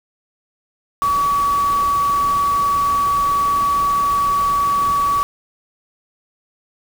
sine tone in noise, 1137 Hz, C#6, 44 cents sharp, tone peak -14 dBFS, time 1.02-5.23 s, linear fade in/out 0 ms, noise pink, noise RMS -31 dBFS, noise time 1.02-5.23 s, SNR +14 dB, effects none

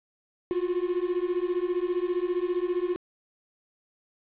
triangle beating tone pair, 349.2 / 364.2 Hz, F4 / F#4, 0 / -27 cents, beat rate 15 Hz, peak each -26 dBFS, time 0.51-2.96 s, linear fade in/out 0 ms, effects resampled to 8000 Hz + 8-bit

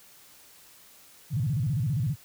sine tone with vibrato, 131.8 Hz, C3, 13 cents sharp, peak -24 dBFS, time 1.3-2.16 s, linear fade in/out 50 ms, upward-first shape square, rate 15 Hz, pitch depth 270 cents each way, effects white hiss -54 dBFS RMS until 2.24 s

